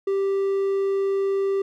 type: tone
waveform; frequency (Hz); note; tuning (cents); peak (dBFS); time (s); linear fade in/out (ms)
triangle; 392; G4; 0; -18; 0.07-1.62; 5
effects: none